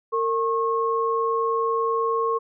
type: tone pair together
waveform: sine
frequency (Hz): 457.1 / 1087.2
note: A#4 / C#6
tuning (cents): -34 / -34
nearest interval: octave + minor third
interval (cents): 1500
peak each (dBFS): -23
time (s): 0.12-2.39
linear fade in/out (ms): 20
effects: none